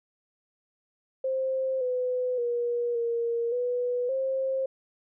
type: tone with pitch steps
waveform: sine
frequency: 526 / 502 / 478.3 / 467.5 / 491.5 / 531 Hz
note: C5 / B4 / A#4 / A#4 / B4 / C5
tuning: +9 / +28 / +44 / +5 / -8 / +25 cents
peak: -25 dBFS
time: 1.24-4.66 s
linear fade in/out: 5 ms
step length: 570 ms
effects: none